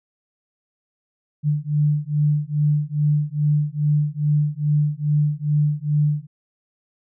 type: beating tone pair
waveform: sine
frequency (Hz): 147.5 / 149.9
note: D3 / D3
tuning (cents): +8 / +36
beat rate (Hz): 2.4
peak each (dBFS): -20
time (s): 1.43-6.27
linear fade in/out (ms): 50
effects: none